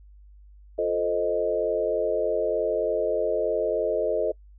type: chord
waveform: sine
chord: F dominant seventh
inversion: none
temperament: equal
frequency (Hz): 349.2 / 440 / 523.3 / 622.3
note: F4 / A4 / C5 / Eb5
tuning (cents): 0 / 0 / 0 / 0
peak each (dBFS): -32 / -26 / -29 / -26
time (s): 0.78-4.32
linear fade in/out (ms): 10
effects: noise-tail reverb RT60 0.1 s tail -25 dB re dry + added 50 Hz sine -47 dBFS peak until 4.58 s